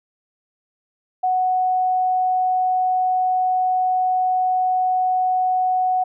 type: tone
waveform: sine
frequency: 740 Hz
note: F#5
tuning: in tune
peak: -16 dBFS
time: 1.23-6.04 s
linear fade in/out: 10 ms
effects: none